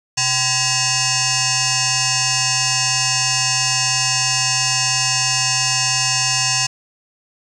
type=tone with frequency modulation; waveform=sine; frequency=127 Hz; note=B2; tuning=49 cents sharp; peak=-15 dBFS; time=0.17-6.67 s; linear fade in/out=10 ms; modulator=897 Hz; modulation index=7.8; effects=8-bit